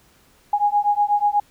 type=beating tone pair; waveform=sine; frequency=821 / 829.2 Hz; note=G#5 / G#5; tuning=-20 / -3 cents; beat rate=8.2 Hz; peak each=-19 dBFS; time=0.53-1.4 s; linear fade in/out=5 ms; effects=pink hiss -56 dBFS RMS until 1.5 s